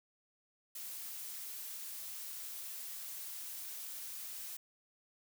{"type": "noise", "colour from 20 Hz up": "blue", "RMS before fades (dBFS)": -45, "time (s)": [0.75, 4.57], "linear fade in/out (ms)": 5, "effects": []}